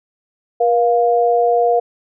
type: tone pair together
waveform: sine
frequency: 478 / 700.5 Hz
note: A#4 / F5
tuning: +43 / +5 cents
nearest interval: perfect fifth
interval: 662 cents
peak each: -14 dBFS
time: 0.6-1.8 s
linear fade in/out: 10 ms
effects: none